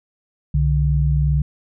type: tone pair together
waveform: sine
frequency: 64.62 / 146.83 Hz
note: C2 / D3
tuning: -21 / 0 cents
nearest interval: octave + major second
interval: 1421 cents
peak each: -17 dBFS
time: 0.54-1.42 s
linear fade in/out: 5 ms
effects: none